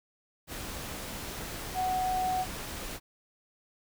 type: tone in noise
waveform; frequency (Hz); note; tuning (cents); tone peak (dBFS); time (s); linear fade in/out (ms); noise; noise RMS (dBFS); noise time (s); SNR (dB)
sine; 742; F#5; +5; -27; 1.74-2.46; 50; pink; -39; 0.47-3; +9
effects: none